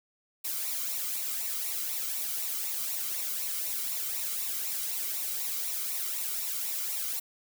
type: noise with flanger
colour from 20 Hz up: blue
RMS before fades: -33 dBFS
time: 0.44-7.2 s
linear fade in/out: 10 ms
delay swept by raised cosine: 0.61 to 1.17 ms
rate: 4 Hz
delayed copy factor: -0.6
effects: none